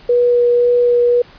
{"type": "tone with vibrato", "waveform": "sine", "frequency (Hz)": 483.9, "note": "B4", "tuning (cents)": -35, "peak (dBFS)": -9, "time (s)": [0.09, 1.22], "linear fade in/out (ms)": 5, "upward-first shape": "sine", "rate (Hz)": 1.9, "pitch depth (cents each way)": 8, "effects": ["pink hiss -43 dBFS RMS until 1.38 s", "resampled to 11025 Hz"]}